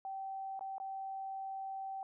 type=tone with dropouts; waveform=sine; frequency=774 Hz; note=G5; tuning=22 cents flat; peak=-39 dBFS; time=0.05-2.03 s; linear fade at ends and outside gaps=1 ms; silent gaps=0.593-0.609 / 0.782-0.8 s; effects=none